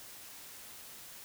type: silence
effects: white hiss -50 dBFS RMS until 1.24 s